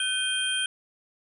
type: tone cluster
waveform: sine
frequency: 1516 / 2481 / 3181 / 9380 Hz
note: F#6 / D#7 / G7 / D9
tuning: +42 / -6 / +25 / -3 cents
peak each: -30 / -35 / -27 / -33 dBFS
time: 0-0.66 s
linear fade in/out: 2 ms
effects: none